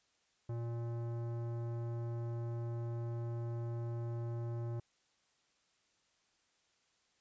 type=tone with tanh clipping; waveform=sine; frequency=117.3 Hz; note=A#2; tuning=11 cents sharp; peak=-39 dBFS; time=0.49-4.8 s; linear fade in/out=5 ms; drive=16 dB; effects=white hiss -75 dBFS RMS until 7.2 s + resampled to 16000 Hz